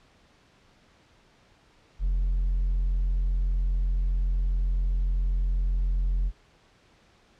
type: tone with hard clipping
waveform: sine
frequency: 43.75 Hz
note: F1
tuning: 4 cents sharp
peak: -23 dBFS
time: 1.99-6.32 s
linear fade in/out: 50 ms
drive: 2 dB
effects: pink hiss -60 dBFS RMS until 7.39 s + low-pass 5000 Hz 12 dB/octave